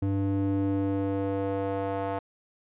square tone with band-pass filter sweep, 98 Hz, G2, in tune, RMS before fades -28 dBFS, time 0.02-2.19 s, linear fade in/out 5 ms, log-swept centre 210 to 730 Hz, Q 1.8, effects resampled to 8000 Hz

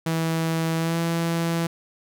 sawtooth tone with pitch glide, 163.1 to 167.11 Hz, E3 to E3, -18 to +24 cents, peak -18 dBFS, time 0.06-1.67 s, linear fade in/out 5 ms, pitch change +42 cents, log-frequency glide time 0.78-0.97 s, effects none

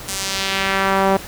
sawtooth tone with band-pass filter sweep, 193.7 Hz, G3, 20 cents flat, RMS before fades -19 dBFS, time 0.08-1.17 s, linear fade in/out 5 ms, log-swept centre 8900 to 670 Hz, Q 1.1, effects pink hiss -34 dBFS RMS until 1.27 s

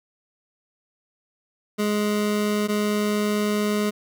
25% pulse tone pair in turn, 208.9 / 208.9 Hz, G#3 / G#3, +10 / +10 cents, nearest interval unison, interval 0 cents, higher neither, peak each -17 dBFS, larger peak neither, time 1.78-2.68 / 2.68-3.91 s, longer second, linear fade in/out 20 ms, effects none

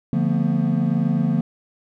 triangle chord, B half-diminished seventh, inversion first, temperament equal with one note detuned, 146.83 / 174.61 / 225.5 / 246.9 Hz, D3 / F3 / A3 / B3, 0 / 0 / +43 / 0 cents, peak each -21 / -20 / -20 / -24 dBFS, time 0.13-1.41 s, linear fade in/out 2 ms, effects none

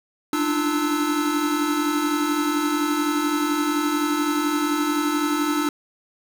square tone cluster, 287.5 / 299.1 / 343.3 / 1309 Hz, D4 / D4 / F4 / E6, -37 / +32 / -30 / -13 cents, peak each -32 / -23 / -29 / -28 dBFS, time 0.33-5.69 s, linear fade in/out 2 ms, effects none

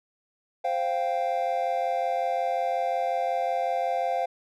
triangle chord, C suspended fourth, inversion none, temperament equal, 523.3 / 698.5 / 784 Hz, C5 / F5 / G5, 0 / 0 / 0 cents, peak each -28 / -25 / -28 dBFS, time 0.64-4.26 s, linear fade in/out 10 ms, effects none

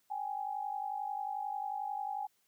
sine tone pair together, 783.8 / 835 Hz, G5 / G#5, 0 / +9 cents, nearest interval minor second, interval 109 cents, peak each -39 / -37 dBFS, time 0.1-2.27 s, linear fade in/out 10 ms, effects white hiss -74 dBFS RMS until 2.47 s + high-pass 80 Hz 12 dB/octave

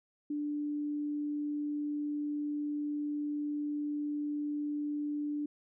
sine tone, 294.5 Hz, D4, 5 cents sharp, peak -32 dBFS, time 0.3-5.46 s, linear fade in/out 5 ms, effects none

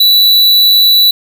square tone, 3951 Hz, B7, in tune, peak -5 dBFS, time 0-1.11 s, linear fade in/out 5 ms, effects none

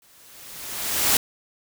white noise with exponential growth, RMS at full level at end -17 dBFS, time 0.02-1.17 s, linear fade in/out 2 ms, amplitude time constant 250 ms, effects none

